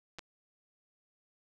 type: clicks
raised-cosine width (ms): 0.2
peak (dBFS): -26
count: 2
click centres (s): 0.186 / 0.192
effects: none